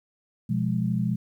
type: chord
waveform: sine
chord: F diminished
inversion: second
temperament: equal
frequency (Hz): 123.47 / 174.61 / 207.7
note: Cb3 / F3 / Ab3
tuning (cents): 0 / 0 / 0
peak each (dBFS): -27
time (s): 0.49-1.16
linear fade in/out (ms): 10
effects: 10-bit